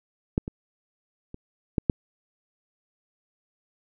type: clicks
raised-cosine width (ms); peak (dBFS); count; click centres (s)
3; -9 / -20 / -25 / -9 / -6; 5; 0.379 / 0.479 / 1.344 / 1.782 / 1.898
effects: none